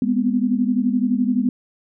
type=tone cluster; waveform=sine; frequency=204 / 244.2 / 255.9 Hz; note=G#3 / B3 / C4; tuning=-31 / -19 / -38 cents; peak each=-22 / -19 / -22 dBFS; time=0.02-1.49 s; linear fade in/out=2 ms; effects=none